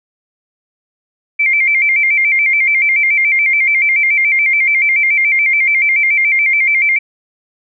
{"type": "tone with vibrato", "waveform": "sine", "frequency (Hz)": 2217, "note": "C#7", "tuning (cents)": 0, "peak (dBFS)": -9, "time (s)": [1.39, 6.99], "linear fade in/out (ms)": 10, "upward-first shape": "square", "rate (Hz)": 7, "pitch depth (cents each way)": 80, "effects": []}